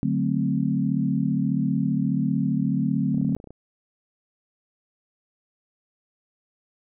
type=chord; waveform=sine; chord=D dominant seventh; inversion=none; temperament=equal; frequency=146.83 / 185 / 220 / 261.6 Hz; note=D3 / F#3 / A3 / C4; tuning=0 / 0 / 0 / 0 cents; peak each=-26 dBFS; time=0.03-3.35 s; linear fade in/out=0 ms
type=clicks; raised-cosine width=2 ms; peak=-29 dBFS; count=11; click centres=3.145 / 3.181 / 3.214 / 3.248 / 3.293 / 3.325 / 3.366 / 3.401 / 3.442 / 3.473 / 3.506 s
effects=none